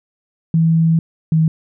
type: tone pair in turn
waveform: sine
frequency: 163.3 / 159.66 Hz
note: E3 / D#3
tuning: -16 / +45 cents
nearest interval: unison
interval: 39 cents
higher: first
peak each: -10 dBFS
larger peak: neither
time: 0.54-0.99 / 1.32-1.48 s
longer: first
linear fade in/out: 2 ms
effects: none